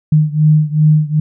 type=beating tone pair; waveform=sine; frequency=152.3 / 154.9 Hz; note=D#3 / D#3; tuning=-37 / -7 cents; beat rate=2.6 Hz; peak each=-10 / -12 dBFS; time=0.12-1.2 s; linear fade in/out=5 ms; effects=none